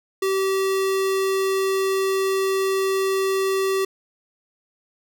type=tone; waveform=square; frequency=385.3 Hz; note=G4; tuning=30 cents flat; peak=-20 dBFS; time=0.22-3.85 s; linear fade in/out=5 ms; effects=none